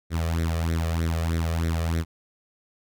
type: tone with flanger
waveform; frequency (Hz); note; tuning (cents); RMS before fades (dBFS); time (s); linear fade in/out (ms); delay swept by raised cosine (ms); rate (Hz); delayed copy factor
sawtooth; 82.41; E2; 0; -25; 0.1-2.05; 50; 0.51 to 1.71; 3.2; +0.75
effects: none